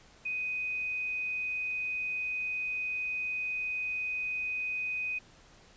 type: tone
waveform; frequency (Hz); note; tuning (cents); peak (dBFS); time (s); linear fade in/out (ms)
sine; 2500; D#7; +8; -31; 0.25-5.19; 10
effects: pink hiss -58 dBFS RMS until 5.76 s + resampled to 16000 Hz